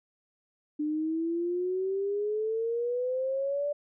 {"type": "exponential sweep", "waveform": "sine", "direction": "up", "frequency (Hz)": [297.4, 587.3], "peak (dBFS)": -27, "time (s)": [0.79, 3.73], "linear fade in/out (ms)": 10, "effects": []}